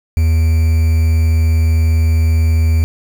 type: tone with quantisation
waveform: triangle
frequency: 80.8 Hz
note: E2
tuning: 34 cents flat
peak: -7 dBFS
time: 0.17-2.84 s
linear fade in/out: 0 ms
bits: 5
effects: none